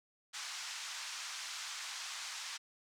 white band-pass noise, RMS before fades -44 dBFS, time 0.33-2.58 s, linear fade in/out 20 ms, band 930 to 6900 Hz, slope 24 dB/octave, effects none

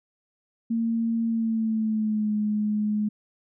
sine tone with pitch glide, 228.7 to 210.9 Hz, A#3 to G#3, -33 to +27 cents, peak -22 dBFS, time 0.7-3.09 s, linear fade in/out 10 ms, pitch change -140 cents, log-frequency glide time 1.26-2.34 s, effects none

